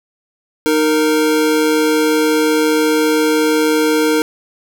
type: tone pair together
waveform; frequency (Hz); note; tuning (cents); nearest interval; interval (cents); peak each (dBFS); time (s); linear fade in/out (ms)
square; 309.3 / 463.7; D#4 / A#4; -10 / -9; perfect fifth; 701; -15; 0.66-4.22; 0
effects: none